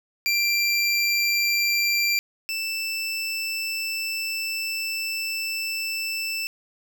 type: tone pair in turn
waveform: 25% pulse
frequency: 2364 / 2654 Hz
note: D7 / E7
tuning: +11 / +11 cents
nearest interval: major second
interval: 200 cents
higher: second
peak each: -16 / -22 dBFS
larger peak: first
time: 0.26-2.19 / 2.49-6.47 s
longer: second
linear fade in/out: 0 ms
effects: none